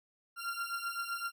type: beating tone pair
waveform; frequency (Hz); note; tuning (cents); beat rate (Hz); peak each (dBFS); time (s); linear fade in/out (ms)
40% pulse; 1379 / 1386.8; F6 / F6; -22 / -13; 7.8; -38 / -38; 0.36-1.32; 50
effects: none